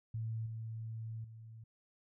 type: tone with level steps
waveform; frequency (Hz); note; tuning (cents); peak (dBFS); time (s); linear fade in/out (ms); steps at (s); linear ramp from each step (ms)
sine; 112.1; A2; +33; -36 / -40 / -49; 0.14-1.64; 5; 0.46 / 1.24; 5
effects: none